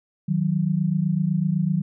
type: tone pair together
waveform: sine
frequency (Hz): 157.05 / 185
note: D#3 / F#3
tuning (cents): +16 / 0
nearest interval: minor third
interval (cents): 284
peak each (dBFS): -22 / -22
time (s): 0.28-1.82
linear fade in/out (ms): 10
effects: none